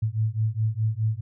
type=beating tone pair; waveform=sine; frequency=107.5 / 112.3 Hz; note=A2 / A2; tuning=-40 / +36 cents; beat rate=4.8 Hz; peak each=-25 dBFS; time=0.02-1.21 s; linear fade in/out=10 ms; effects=none